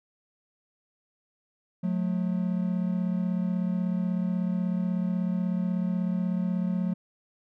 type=tone pair together; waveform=triangle; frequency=179.9 / 216.2 Hz; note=F#3 / A3; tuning=-48 / -30 cents; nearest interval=minor third; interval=318 cents; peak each=-24 / -29 dBFS; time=1.83-6.94 s; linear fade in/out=10 ms; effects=none